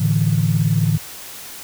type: chord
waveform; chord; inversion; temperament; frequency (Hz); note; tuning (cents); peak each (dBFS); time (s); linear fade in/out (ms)
sine; A suspended fourth; none; equal; 110 / 146.83 / 164.81; A2 / D3 / E3; 0 / 0 / 0; -18; 0-0.98; 10
effects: tanh soft clip ceiling -5 dBFS + white hiss -35 dBFS RMS until 1.63 s